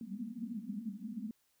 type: band-pass noise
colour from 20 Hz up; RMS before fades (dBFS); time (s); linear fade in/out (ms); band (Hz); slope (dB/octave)
white; -42; 0.01-1.31; 2; 200 to 240; 96
effects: white hiss -75 dBFS RMS until 1.6 s